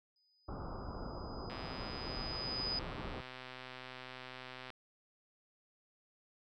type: tone with exponential growth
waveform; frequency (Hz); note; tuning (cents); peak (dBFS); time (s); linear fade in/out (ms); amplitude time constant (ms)
sine; 4978; D#8; 0; -34; 0.16-2.79; 2; 570
type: low-pass noise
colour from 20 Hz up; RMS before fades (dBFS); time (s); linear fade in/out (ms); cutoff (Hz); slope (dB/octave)
pink; -44; 0.48-3.21; 5; 1400; 96
type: click train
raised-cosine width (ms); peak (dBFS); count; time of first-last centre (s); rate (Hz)
0.3; -31; 411; 1.5-4.703; 128
effects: none